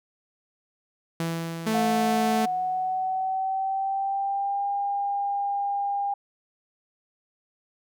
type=tone with exponential decay; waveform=sawtooth; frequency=165.8 Hz; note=E3; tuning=10 cents sharp; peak=-21 dBFS; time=1.2-3.37 s; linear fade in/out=2 ms; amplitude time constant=470 ms
type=tone; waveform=sawtooth; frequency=220 Hz; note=A3; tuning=in tune; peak=-19 dBFS; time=1.66-2.46 s; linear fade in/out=10 ms
type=tone with pitch glide; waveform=sine; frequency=716 to 803.7 Hz; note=F5 to G5; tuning=+43 to +43 cents; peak=-24 dBFS; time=1.74-6.14 s; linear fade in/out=5 ms; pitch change=+200 cents; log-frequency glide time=1.84-4.67 s
effects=none